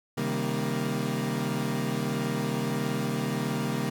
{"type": "chord", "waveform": "30% pulse", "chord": "C minor seventh", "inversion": "none", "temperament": "equal with one note detuned", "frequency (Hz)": [134.03, 155.56, 196, 233.1], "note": ["C3", "Eb3", "G3", "Bb3"], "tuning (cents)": [42, 0, 0, 0], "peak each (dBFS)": [-30, -31, -31, -29], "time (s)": [0.17, 3.9], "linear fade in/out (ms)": 10, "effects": []}